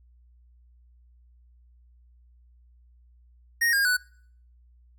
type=tone with pitch steps; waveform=square; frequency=1864 / 1619 / 1486 Hz; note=A#6 / G#6 / F#6; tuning=-1 / -45 / +7 cents; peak=-21 dBFS; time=3.61-3.97 s; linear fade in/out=10 ms; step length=120 ms; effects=noise-tail reverb RT60 0.6 s tail -25 dB re dry + added 60 Hz sine -54 dBFS peak until 4.98 s